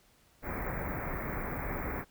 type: band-stop noise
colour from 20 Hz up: pink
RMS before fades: -36 dBFS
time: 0.42-2.05 s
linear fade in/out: 50 ms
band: 2300 to 15000 Hz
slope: 96 dB/octave
effects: pink hiss -65 dBFS RMS until 2.1 s